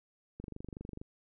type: click train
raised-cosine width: 3 ms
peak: -30 dBFS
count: 16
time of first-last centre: 0.4-1.015 s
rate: 24.4 Hz
effects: none